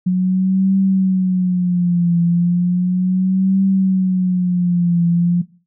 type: tone with vibrato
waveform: sine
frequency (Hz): 181.6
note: F#3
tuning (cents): -32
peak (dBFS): -12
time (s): 0.06-5.42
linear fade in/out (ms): 10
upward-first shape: triangle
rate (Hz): 0.35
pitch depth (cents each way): 110
effects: noise-tail reverb RT60 0.4 s tail -20 dB re dry